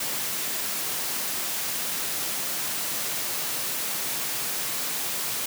white high-pass noise, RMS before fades -29 dBFS, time 0-5.46 s, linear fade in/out 5 ms, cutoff 110 Hz, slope 96 dB/octave, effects none

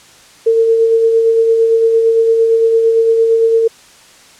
sine tone with tremolo, 453.9 Hz, A#4, 46 cents flat, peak -6 dBFS, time 0.46-3.68 s, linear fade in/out 10 ms, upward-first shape sine, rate 8.8 Hz, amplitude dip 35%, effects white hiss -42 dBFS RMS until 4.39 s + low-pass 8000 Hz 12 dB/octave

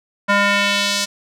square tone with band-pass filter sweep, 202 Hz, G#3, 48 cents flat, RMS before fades -17 dBFS, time 0.28-1.06 s, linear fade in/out 20 ms, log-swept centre 1400 to 5600 Hz, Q 1.3, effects none

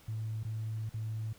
sine tone with dropouts, 110 Hz, A2, in tune, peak -33 dBFS, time 0.08-1.33 s, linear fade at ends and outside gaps 5 ms, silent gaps 0.433-0.449 / 0.894-0.94 s, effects tanh soft clip ceiling -29 dBFS + pink hiss -60 dBFS RMS until 1.38 s

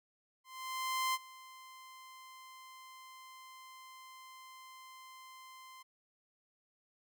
sawtooth tone with ADSR envelope, 1040 Hz, C6, 11 cents flat, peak -27 dBFS, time 0.44-5.83 s, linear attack 700 ms, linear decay 38 ms, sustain -21 dB, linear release 12 ms, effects none

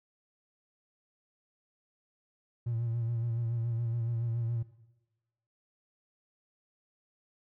triangle tone with vibrato, 116.54 Hz, A#2, in tune, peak -27 dBFS, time 2.66-4.63 s, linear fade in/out 10 ms, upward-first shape sine, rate 7.1 Hz, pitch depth 45 cents each way, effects noise-tail reverb RT60 1.0 s tail -18 dB re dry + tanh soft clip ceiling -24 dBFS

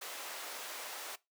pink high-pass noise, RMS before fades -44 dBFS, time 0.01-1.16 s, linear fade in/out 10 ms, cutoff 590 Hz, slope 12 dB/octave, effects noise-tail reverb RT60 0.2 s tail -20 dB re dry + high-pass 300 Hz 12 dB/octave

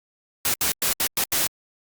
white noise bursts at uneven times, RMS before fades -22 dBFS, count 6, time 0.45-0.54 / 0.61-0.72 / 0.82-0.93 / 1-1.07 / 1.17-1.24 / 1.32-1.47 s, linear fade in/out 2 ms, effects Opus 48 kbps

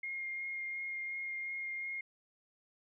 sine tone with vibrato, 2132 Hz, C7, 32 cents sharp, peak -37 dBFS, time 0.03-2.01 s, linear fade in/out 5 ms, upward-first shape sine, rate 2.8 Hz, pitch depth 11 cents each way, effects none

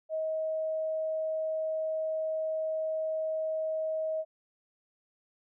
sine tone, 633 Hz, D#5, 30 cents sharp, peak -29 dBFS, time 0.09-4.25 s, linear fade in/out 50 ms, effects none

